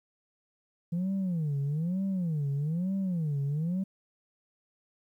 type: tone with vibrato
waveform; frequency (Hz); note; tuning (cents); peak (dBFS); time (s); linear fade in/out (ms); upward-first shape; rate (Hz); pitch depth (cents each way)
sine; 164.81; E3; 0; -25; 0.92-3.84; 10; sine; 1.1; 290
effects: tanh soft clip ceiling -26 dBFS + 11-bit